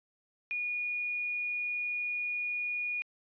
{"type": "tone with quantisation", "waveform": "sine", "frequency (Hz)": 2447, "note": "D#7", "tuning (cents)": -29, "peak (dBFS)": -31, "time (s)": [0.51, 3.02], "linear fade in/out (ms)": 0, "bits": 10, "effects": ["resampled to 11025 Hz"]}